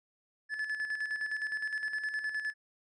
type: tone with tremolo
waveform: triangle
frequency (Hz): 1728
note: A6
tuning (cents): -32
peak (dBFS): -29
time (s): 0.49-2.54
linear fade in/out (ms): 50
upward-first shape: square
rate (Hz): 9.7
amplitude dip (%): 55
effects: resampled to 22050 Hz